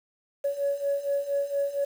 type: beating tone pair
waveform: sine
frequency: 560 / 564.3 Hz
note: C#5 / C#5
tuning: +18 / +31 cents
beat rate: 4.3 Hz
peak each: -29 / -26 dBFS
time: 0.44-1.85 s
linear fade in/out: 10 ms
effects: tanh soft clip ceiling -18 dBFS + 8-bit